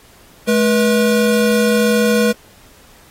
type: tone pair together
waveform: square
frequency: 213.9 / 485.3 Hz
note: A3 / B4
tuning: -49 / -30 cents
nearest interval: octave + major second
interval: 1419 cents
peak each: -15 dBFS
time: 0.47-2.33 s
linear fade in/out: 20 ms
effects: pink hiss -47 dBFS RMS until 3.1 s + AAC 48 kbps